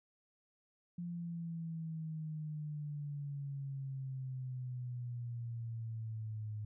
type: exponential sweep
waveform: sine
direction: down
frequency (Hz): 174.61 to 105.8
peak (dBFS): -39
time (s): 0.98-6.65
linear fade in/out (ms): 5
effects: none